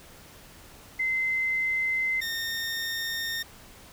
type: tone pair in turn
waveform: sine / 20% pulse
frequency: 2065 / 1831.8 Hz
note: C7 / A#6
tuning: -23 / -31 cents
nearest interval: major second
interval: 208 cents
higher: first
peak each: -24 dBFS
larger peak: neither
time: 0.99-2.21 / 2.21-3.43 s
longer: neither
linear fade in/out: 10 ms
effects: pink hiss -50 dBFS RMS until 3.92 s